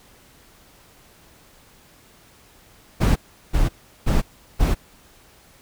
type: noise bursts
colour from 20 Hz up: brown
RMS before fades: -17 dBFS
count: 4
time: 3-4.75 s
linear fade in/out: 20 ms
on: 160 ms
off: 370 ms
effects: pink hiss -52 dBFS RMS until 5.61 s